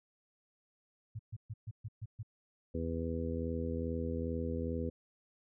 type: tone bursts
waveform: sine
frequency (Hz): 109.2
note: A2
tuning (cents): -13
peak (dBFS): -38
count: 7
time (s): 1.15-2.231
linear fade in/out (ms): 10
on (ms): 43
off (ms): 130
type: harmonic tone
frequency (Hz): 82.41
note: E2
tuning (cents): 0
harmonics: 1 / 2 / 3 / 4 / 5 / 6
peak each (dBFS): -38 / -43 / -39 / -46 / -43 / -41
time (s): 2.74-4.9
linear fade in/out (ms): 10
effects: none